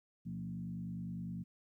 sine tone with frequency modulation, 174.61 Hz, F3, in tune, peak -39 dBFS, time 0.25-1.44 s, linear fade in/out 20 ms, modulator 49.9 Hz, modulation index 1.1, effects 13-bit

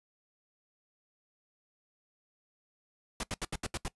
pink noise bursts, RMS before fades -35 dBFS, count 7, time 3.2-3.881 s, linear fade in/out 2 ms, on 33 ms, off 75 ms, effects noise-tail reverb RT60 0.1 s tail -21 dB re dry + resampled to 24000 Hz

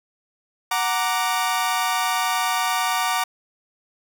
sawtooth chord, Gb augmented, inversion none, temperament equal, 740 / 932.3 / 1174.7 Hz, Gb5 / Bb5 / D6, 0 / 0 / 0 cents, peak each -21 dBFS, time 0.71-3.24 s, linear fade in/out 5 ms, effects none

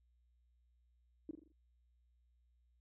sine tone with echo, 311.1 Hz, D#4, in tune, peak -40 dBFS, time 1.29-1.31 s, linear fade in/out 2 ms, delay 42 ms, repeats 5, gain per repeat -6 dB, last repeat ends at 1.52 s, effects added 60 Hz sine -70 dBFS peak until 2.8 s

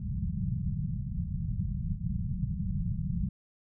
white low-pass noise, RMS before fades -32 dBFS, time 0-3.29 s, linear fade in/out 5 ms, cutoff 200 Hz, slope 96 dB/octave, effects none

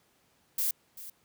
violet noise with echo, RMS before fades -29 dBFS, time 0.58-0.71 s, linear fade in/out 5 ms, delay 390 ms, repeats 1, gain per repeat -15 dB, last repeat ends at 1.1 s, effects pink hiss -68 dBFS RMS until 1.24 s + high-pass 100 Hz 12 dB/octave

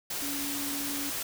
sine tone in noise, 283.5 Hz, C#4, 39 cents sharp, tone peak -36 dBFS, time 0.22-1.1 s, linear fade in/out 5 ms, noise white, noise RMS -34 dBFS, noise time 0.1-1.23 s, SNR -5 dB, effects none

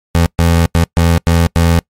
25% pulse tone bursts at uneven times, 84 Hz, E2, 33 cents sharp, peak -4 dBFS, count 6, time 0.15-0.26 / 0.39-0.66 / 0.75-0.84 / 0.97-1.18 / 1.27-1.47 / 1.56-1.79 s, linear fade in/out 0 ms, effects noise-tail reverb RT60 0.1 s tail -25 dB re dry + MP3 64 kbps

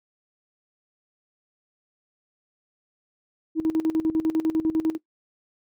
sine tone with tremolo, 319.1 Hz, D#4, 44 cents sharp, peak -17 dBFS, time 3.55-4.98 s, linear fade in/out 50 ms, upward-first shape square, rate 10 Hz, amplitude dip 80%, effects noise-tail reverb RT60 0.1 s tail -19 dB re dry + tanh soft clip ceiling -14 dBFS

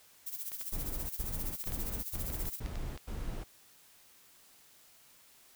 violet noise with tremolo, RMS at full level -38 dBFS, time 0.26-2.6 s, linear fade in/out 10 ms, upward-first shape sine, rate 15 Hz, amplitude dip 70%
clicks, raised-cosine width 0.2 ms, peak -29 dBFS, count 12, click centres 0.519 / 0.613 / 1.64 / 1.674 / 1.721 / 2.155 / 2.301 / 2.345 / 2.455 / 2.661 / 2.756 / 2.976 s
brown noise bursts, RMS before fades -38 dBFS, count 6, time 0.72-3.44 s, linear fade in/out 10 ms, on 370 ms, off 100 ms
effects white hiss -61 dBFS RMS until 5.55 s

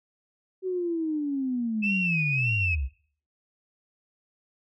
sine linear sweep, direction down, 379.3 to 60 Hz, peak -25 dBFS, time 0.62-2.89 s, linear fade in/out 50 ms
sine tone with vibrato, 2600 Hz, E7, 24 cents flat, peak -24 dBFS, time 1.82-2.76 s, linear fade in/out 20 ms, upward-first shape sine, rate 1.7 Hz, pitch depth 100 cents each way
effects noise-tail reverb RT60 0.5 s tail -20 dB re dry + tanh soft clip ceiling -14 dBFS

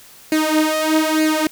sawtooth tone with flanger, 312 Hz, D#4, 5 cents sharp, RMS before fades -17 dBFS, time 0.32-1.47 s, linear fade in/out 2 ms, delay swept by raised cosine 0.44 to 4.84 ms, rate 1.1 Hz, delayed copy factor +0.75, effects white hiss -44 dBFS RMS until 1.51 s

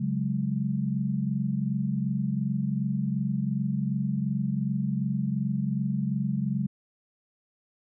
sine chord, C# suspended fourth, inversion none, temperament equal, 138.59 / 185 / 207.7 Hz, C#3 / F#3 / G#3, 0 / 0 / 0 cents, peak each -29 / -30 / -29 dBFS, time 0-6.67 s, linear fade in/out 10 ms, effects none

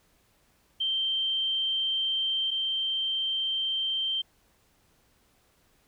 sine tone pair in turn, 3136 / 3136 Hz, G7 / G7, 0 / 0 cents, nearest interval unison, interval 0 cents, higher neither, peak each -25 / -26 dBFS, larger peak first, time 0.8-2.51 / 2.51-4.22 s, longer neither, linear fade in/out 10 ms, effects pink hiss -66 dBFS RMS until 5.87 s

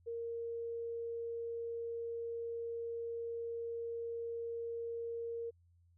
sine tone, 464.7 Hz, A#4, 5 cents flat, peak -38 dBFS, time 0.06-5.51 s, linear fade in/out 20 ms, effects added 86 Hz sine -65 dBFS peak until 5.97 s

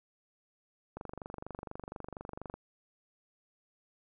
click train, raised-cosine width 1 ms, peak -27 dBFS, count 39, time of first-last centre 0.97-2.54 s, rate 24.2 Hz, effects none

